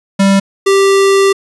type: tone pair in turn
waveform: square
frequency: 196 / 392 Hz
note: G3 / G4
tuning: 0 / 0 cents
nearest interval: octave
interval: 1200 cents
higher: second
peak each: -7 dBFS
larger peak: neither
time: 0.19-0.4 / 0.66-1.33 s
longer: second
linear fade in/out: 10 ms
effects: resampled to 24000 Hz + 8-bit